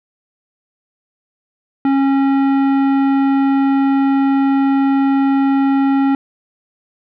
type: tone with tanh clipping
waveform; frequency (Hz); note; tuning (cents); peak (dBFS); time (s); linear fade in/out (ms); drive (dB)
sine; 273.4; C#4; -24; -13; 1.85-6.15; 2; 14
effects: none